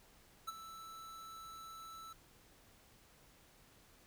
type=tone with ADSR envelope; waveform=square; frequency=1318.5 Hz; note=E6; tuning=in tune; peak=-38 dBFS; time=0.47-2.13 s; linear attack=16 ms; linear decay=24 ms; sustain=-12 dB; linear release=5 ms; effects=pink hiss -65 dBFS RMS until 4.06 s